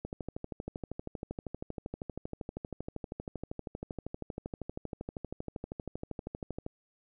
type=click train; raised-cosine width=2 ms; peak=-24 dBFS; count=85; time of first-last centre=0.05-6.664 s; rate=12.7 Hz; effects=none